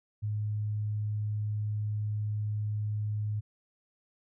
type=tone; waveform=sine; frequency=105.6 Hz; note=G#2; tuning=29 cents sharp; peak=-29 dBFS; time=0.22-3.41 s; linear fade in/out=20 ms; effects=none